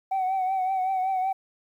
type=tone with vibrato; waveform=sine; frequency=756 Hz; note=F#5; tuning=37 cents sharp; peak=-21 dBFS; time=0.11-1.33 s; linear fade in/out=10 ms; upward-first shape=triangle; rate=5.3 Hz; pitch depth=52 cents each way; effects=tanh soft clip ceiling -21 dBFS + 10-bit